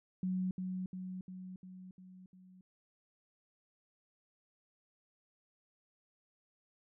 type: tone with echo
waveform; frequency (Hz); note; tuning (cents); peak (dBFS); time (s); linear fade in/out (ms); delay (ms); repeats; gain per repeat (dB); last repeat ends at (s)
sine; 185; F#3; 0; -32; 0.23-0.51; 2; 350; 6; -4; 2.61
effects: none